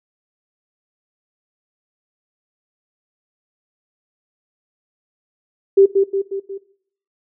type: tone with echo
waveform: sine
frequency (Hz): 392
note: G4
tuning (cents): 0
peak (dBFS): -6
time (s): 5.77-5.86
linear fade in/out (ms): 10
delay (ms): 180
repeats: 4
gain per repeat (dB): -5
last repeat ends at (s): 6.58
effects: noise-tail reverb RT60 0.6 s tail -18 dB re dry